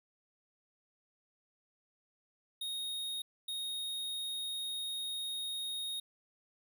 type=tone bursts at uneven times; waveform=square; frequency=3729 Hz; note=A#7; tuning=in tune; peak=-37 dBFS; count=2; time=2.61-3.22 / 3.48-6 s; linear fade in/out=5 ms; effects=none